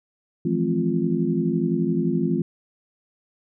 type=tone cluster; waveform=sine; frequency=163.4 / 175.1 / 213.8 / 262.5 / 348.4 Hz; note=E3 / F3 / A3 / C4 / F4; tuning=-15 / +5 / -49 / +6 / -4 cents; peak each=-26 dBFS; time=0.45-2.42 s; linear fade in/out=5 ms; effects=none